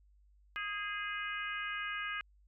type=harmonic tone with a mistuned harmonic; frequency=415.3 Hz; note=G#4; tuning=in tune; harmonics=3 / 4 / 5 / 6 / 7; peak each=-42 / -40 / -43 / -44 / -46 dBFS; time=0.56-2.21 s; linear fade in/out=0 ms; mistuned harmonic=4; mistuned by=-29 cents; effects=added 50 Hz sine -62 dBFS peak until 2.47 s